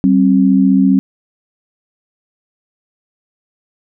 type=tone pair together; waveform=sine; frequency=192.25 / 267.4 Hz; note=G3 / C4; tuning=-33 / +38 cents; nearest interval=tritone; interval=571 cents; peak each=-10 dBFS; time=0.04-0.99 s; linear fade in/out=0 ms; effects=none